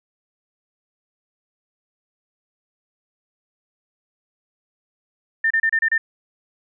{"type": "tone bursts", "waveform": "sine", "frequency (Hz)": 1800, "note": "A6", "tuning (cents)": 39, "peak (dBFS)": -15, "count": 6, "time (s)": [5.44, 5.98], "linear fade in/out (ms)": 5, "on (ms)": 65, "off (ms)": 30, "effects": []}